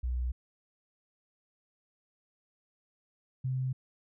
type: tone pair in turn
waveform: sine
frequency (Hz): 61.74 / 129.81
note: B1 / C3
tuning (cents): 0 / -13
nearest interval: octave + minor second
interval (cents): 1287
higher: second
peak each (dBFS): -29 / -29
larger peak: neither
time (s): 0.03-0.32 / 3.44-3.73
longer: neither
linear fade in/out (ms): 10
effects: none